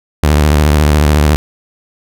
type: tone with vibrato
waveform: sawtooth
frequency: 74.7 Hz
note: D2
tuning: 30 cents sharp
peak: -3 dBFS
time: 0.23-1.36 s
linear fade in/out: 0 ms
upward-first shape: square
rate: 14 Hz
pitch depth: 66 cents each way
effects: none